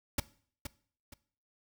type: noise with echo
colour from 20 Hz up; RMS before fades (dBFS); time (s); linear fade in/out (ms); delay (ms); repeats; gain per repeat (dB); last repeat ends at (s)
pink; -29; 0.18-0.2; 5; 470; 2; -10; 1.14
effects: noise-tail reverb RT60 0.5 s tail -19 dB re dry